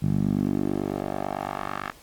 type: tone with band-pass filter sweep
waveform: 10% pulse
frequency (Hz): 49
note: G1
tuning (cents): 0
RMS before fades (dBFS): -27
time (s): 0.02-1.92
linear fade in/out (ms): 10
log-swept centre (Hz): 150 to 1500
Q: 2
effects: pink hiss -52 dBFS RMS until 2.02 s + AAC 64 kbps